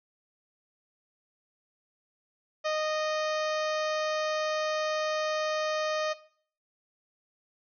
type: harmonic tone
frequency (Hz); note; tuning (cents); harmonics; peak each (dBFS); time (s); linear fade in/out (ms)
618; D#5; -12; 1 / 2 / 3 / 4 / 5 / 6 / 7 / 8 / 9 / 10; -28 / -34 / -38 / -40 / -42 / -44 / -45 / -46 / -47 / -48; 2.64-6.14; 20
effects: noise-tail reverb RT60 0.5 s tail -17 dB re dry